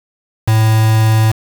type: tone with quantisation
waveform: triangle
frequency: 110.3 Hz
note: A2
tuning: 5 cents sharp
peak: -6 dBFS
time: 0.47-1.32 s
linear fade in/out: 10 ms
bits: 3
effects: none